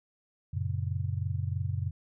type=chord; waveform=sine; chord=F# major; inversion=none; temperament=just; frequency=92.5 / 115.62 / 138.75 Hz; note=F#2 / A#2 / C#3; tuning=0 / -14 / +2 cents; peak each=-31 / -35 / -35 dBFS; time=0.53-1.91 s; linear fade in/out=10 ms; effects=none